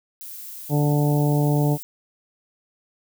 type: noise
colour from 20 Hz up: violet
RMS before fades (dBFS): -37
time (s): 0.21-1.83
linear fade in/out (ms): 0
type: harmonic tone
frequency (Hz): 146.7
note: D3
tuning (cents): -2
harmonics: 1 / 2 / 3 / 4 / 5 / 6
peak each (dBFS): -18 / -24 / -28 / -30 / -32 / -34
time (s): 0.69-1.78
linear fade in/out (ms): 50
effects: none